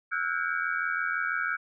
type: tone cluster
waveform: sine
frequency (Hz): 1320 / 1449 / 1535 / 1621 / 2266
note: E6 / F#6 / G6 / G#6 / C#7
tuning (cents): +2 / -37 / -37 / -42 / +37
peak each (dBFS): -34 / -30 / -36 / -33 / -38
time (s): 0.11-1.57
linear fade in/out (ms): 20
effects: none